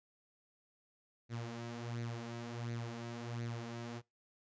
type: tone with flanger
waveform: sawtooth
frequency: 117.7 Hz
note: A#2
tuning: 17 cents sharp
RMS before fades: -43 dBFS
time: 1.29-4.02 s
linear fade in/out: 50 ms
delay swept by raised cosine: 0.47 to 5.47 ms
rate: 1.4 Hz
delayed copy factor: +0.6
effects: noise-tail reverb RT60 0.2 s tail -23 dB re dry + resampled to 16000 Hz